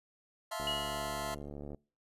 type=chord; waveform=sawtooth; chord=F major seventh; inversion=third; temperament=just; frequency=654.8 / 698.5 / 873.1 / 1047.7 Hz; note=E5 / F5 / A5 / C6; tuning=-12 / 0 / -14 / +2 cents; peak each=-36 / -39 / -40 / -38 dBFS; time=0.51-1.35 s; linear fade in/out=10 ms
type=click train; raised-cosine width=2 ms; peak=-31 dBFS; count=84; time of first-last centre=0.6-1.746 s; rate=72.4 Hz
type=tone with exponential decay; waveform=sine; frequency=2895 Hz; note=F#7; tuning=38 cents flat; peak=-31 dBFS; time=0.67-1.36 s; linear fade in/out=2 ms; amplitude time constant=150 ms
effects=noise-tail reverb RT60 0.4 s tail -26 dB re dry + resampled to 32000 Hz